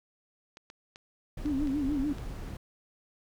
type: clicks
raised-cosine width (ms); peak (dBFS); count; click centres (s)
0.2; -30; 6; 0.571 / 0.701 / 0.959 / 1.459 / 1.673 / 2.184
type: noise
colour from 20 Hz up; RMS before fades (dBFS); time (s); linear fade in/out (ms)
brown; -38; 1.37-2.57; 5
type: tone with vibrato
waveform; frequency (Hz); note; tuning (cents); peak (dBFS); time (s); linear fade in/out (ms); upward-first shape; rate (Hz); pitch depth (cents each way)
sine; 282.4; C#4; +32; -27; 1.45-2.13; 5; sine; 6.8; 120
effects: none